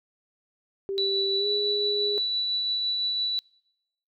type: tone with pitch glide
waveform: sine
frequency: 392 to 412 Hz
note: G4 to G#4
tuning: 0 to -14 cents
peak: -27 dBFS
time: 0.89-2.18 s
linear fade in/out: 0 ms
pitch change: +86 cents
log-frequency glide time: 1.38-1.47 s
type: tone with tremolo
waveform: sine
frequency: 3951 Hz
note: B7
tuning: in tune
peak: -23 dBFS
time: 0.98-3.39 s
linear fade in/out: 0 ms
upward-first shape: triangle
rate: 5.9 Hz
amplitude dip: 25%
effects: noise-tail reverb RT60 0.8 s tail -26 dB re dry